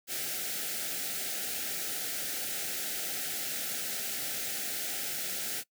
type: band-stop noise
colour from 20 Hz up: white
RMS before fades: -35 dBFS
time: 0.07-5.64 s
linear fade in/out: 50 ms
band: 830 to 1300 Hz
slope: 96 dB/octave
effects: noise-tail reverb RT60 0.1 s tail -21 dB re dry + high-pass 150 Hz 12 dB/octave